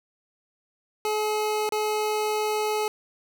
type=tone with dropouts; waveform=25% pulse; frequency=426.4 Hz; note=G#4; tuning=46 cents sharp; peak=-20 dBFS; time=1.05-2.88 s; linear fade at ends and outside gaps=1 ms; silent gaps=1.691-1.722 s; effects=none